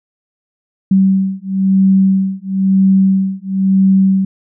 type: beating tone pair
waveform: sine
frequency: 191.5 / 192.5 Hz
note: G3 / G3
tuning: -40 / -31 cents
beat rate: 1 Hz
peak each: -12 dBFS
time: 0.91-4.25 s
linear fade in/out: 5 ms
effects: none